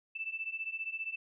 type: beating tone pair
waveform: sine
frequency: 2637 / 2652 Hz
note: E7 / E7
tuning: 0 / +10 cents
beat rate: 15 Hz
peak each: -40 / -38 dBFS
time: 0.15-1.16 s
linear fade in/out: 10 ms
effects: none